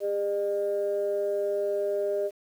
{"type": "tone pair together", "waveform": "sine", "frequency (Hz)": [403.7, 605.6], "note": ["G#4", "D#5"], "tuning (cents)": [-49, -47], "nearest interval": "perfect fifth", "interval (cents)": 702, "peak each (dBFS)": -27, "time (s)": [0, 2.31], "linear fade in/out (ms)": 50, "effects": ["tanh soft clip ceiling -18 dBFS", "9-bit"]}